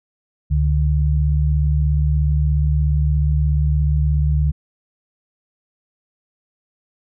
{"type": "tone pair together", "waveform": "sine", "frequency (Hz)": [70.84, 147.7], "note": ["C#2", "D3"], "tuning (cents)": [38, 10], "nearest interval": "octave + minor second", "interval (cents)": 1272, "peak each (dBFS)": [-15, -19], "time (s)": [0.5, 4.52], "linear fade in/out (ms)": 20, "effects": []}